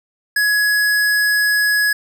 square tone, 1680 Hz, G#6, 19 cents sharp, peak -14 dBFS, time 0.36-1.93 s, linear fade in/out 5 ms, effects none

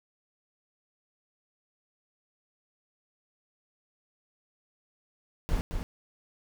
brown noise with echo, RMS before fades -27 dBFS, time 5.49-5.61 s, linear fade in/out 0 ms, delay 220 ms, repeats 1, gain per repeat -5 dB, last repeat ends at 5.83 s, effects none

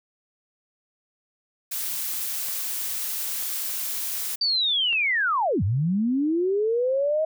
blue noise, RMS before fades -29 dBFS, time 1.71-4.36 s, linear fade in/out 10 ms
clicks, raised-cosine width 0.3 ms, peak -25 dBFS, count 5, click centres 2.136 / 2.486 / 3.425 / 3.696 / 4.929 s
sine linear two-way sweep, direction down then up, 4663 to 87.3 to 639 Hz, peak -20 dBFS, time 4.41-7.25 s, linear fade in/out 5 ms, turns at 5.63 s
effects none

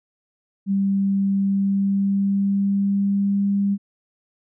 sine tone with pitch glide, 196.5 to 199.59 Hz, G3 to G3, +4 to +31 cents, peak -17 dBFS, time 0.66-3.78 s, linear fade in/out 50 ms, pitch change +27 cents, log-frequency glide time 1.42-3.48 s, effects none

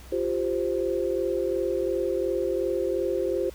sine chord, F suspended second, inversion none, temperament equal, 349.2 / 392 / 523.3 Hz, F4 / G4 / C5, 0 / 0 / 0 cents, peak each -28 dBFS, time 0.12-3.5 s, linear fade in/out 5 ms, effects added 62 Hz sine -44 dBFS peak until 3.54 s + pink hiss -50 dBFS RMS until 3.54 s

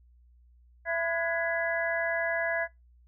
harmonic tone with a mistuned harmonic, 333.7 Hz, E4, 21 cents sharp, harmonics 2 / 3 / 4 / 5 / 6, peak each -30 / -41 / -41 / -30 / -35 dBFS, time 0.85-2.68 s, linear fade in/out 50 ms, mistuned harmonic 4, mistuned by +150 cents, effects noise-tail reverb RT60 0.2 s tail -24 dB re dry + added 60 Hz sine -56 dBFS peak until 3.07 s

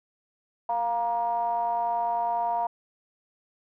triangle ring-modulated tone, 121 Hz, B2, 35 cents flat, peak -19 dBFS, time 0.69-2.67 s, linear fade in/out 5 ms, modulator 822 Hz, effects none

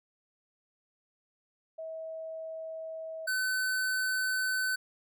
sine / square tone pair in turn, 644 / 1516.7 Hz, E5 / F#6, -41 / +42 cents, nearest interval octave + minor third, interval 1483 cents, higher second, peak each -37 / -29 dBFS, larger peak second, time 1.78-3.27 / 3.27-4.76 s, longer neither, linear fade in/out 10 ms, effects none

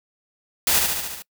white noise with echo, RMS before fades -19 dBFS, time 0.67-0.79 s, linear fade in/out 2 ms, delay 72 ms, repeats 6, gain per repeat -3 dB, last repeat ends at 1.222 s, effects noise-tail reverb RT60 0.1 s tail -24 dB re dry

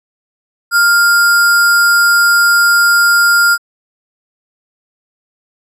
sine tone with sample-and-hold, 1400 Hz, F6, 4 cents sharp, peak -6 dBFS, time 0.71-3.58 s, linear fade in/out 50 ms, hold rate 6300 Hz, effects resampled to 32000 Hz

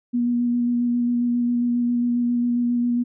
sine tone with vibrato, 240.9 Hz, B3, 43 cents flat, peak -18 dBFS, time 0.13-3.04 s, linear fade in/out 20 ms, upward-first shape square, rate 7.4 Hz, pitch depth 11 cents each way, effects none

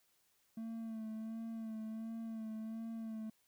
triangle tone with vibrato, 222.9 Hz, A3, 23 cents sharp, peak -39 dBFS, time 0.57-3.3 s, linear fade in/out 5 ms, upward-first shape sine, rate 1.4 Hz, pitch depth 32 cents each way, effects white hiss -75 dBFS RMS until 3.47 s

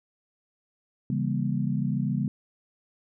sine chord, C# diminished seventh, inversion none, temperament just, 138.59 / 166.31 / 199.57 / 239.5 Hz, C#3 / E3 / G3 / Bb3, 0 / +16 / +31 / +47 cents, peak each -28 / -32 / -29 / -31 dBFS, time 1.1-2.28 s, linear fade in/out 2 ms, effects none

